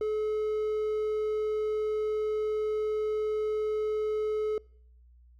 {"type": "tone", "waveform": "triangle", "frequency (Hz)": 428.6, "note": "A4", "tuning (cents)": -45, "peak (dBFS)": -25, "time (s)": [0.01, 4.58], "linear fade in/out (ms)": 2, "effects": ["noise-tail reverb RT60 0.7 s tail -26 dB re dry", "added 60 Hz sine -54 dBFS peak until 5.39 s"]}